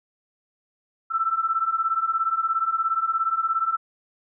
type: beating tone pair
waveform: sine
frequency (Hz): 1318.5 / 1335.5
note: E6 / E6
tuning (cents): 0 / +22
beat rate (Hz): 17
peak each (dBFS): -25 / -23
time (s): 1.1-3.77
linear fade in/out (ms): 20
effects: none